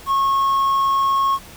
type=tone with quantisation; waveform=triangle; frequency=1092 Hz; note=C#6; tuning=26 cents flat; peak=-13 dBFS; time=0.06-1.39 s; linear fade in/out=50 ms; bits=7; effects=pink hiss -41 dBFS RMS until 1.56 s